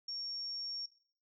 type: tone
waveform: sine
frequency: 5520 Hz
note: F8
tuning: 21 cents flat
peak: -38 dBFS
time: 0.08-0.86 s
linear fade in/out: 5 ms
effects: noise-tail reverb RT60 0.5 s tail -17 dB re dry